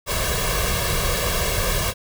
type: noise with comb filter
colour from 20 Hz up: pink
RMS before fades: -22 dBFS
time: 0.06-1.94 s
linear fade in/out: 50 ms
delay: 1.8 ms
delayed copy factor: +0.85
effects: none